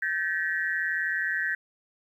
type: tone cluster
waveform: sine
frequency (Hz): 1547 / 1737 / 1896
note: G6 / A6 / A#6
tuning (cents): -23 / -23 / +29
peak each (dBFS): -30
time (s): 0.02-1.55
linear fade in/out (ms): 5
effects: 10-bit